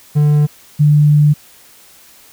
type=tone pair in turn; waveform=triangle / sine; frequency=148.4 / 148.4 Hz; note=D3 / D3; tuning=+18 / +18 cents; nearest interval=unison; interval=0 cents; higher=neither; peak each=-6 dBFS; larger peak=neither; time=0.15-0.47 / 0.79-1.34 s; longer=second; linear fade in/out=20 ms; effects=white hiss -44 dBFS RMS until 2.32 s